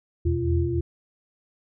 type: tone cluster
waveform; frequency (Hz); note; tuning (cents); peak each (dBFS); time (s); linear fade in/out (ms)
sine; 81.7 / 85 / 124.6 / 344; E2 / F2 / B2 / F4; -15 / -46 / +16 / -26; -25 / -26 / -28 / -26; 0.25-0.81; 10
effects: none